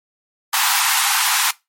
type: high-pass noise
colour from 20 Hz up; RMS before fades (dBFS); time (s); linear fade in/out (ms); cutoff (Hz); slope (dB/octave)
pink; -17; 0.53-1.51; 5; 780; 96
effects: noise-tail reverb RT60 0.2 s tail -20 dB re dry + MP3 64 kbps